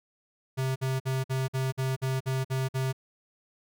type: tone bursts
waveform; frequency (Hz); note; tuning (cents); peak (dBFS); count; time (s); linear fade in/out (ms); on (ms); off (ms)
square; 131.7; C3; +12; -27; 10; 0.57-2.929; 20; 190; 51
effects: none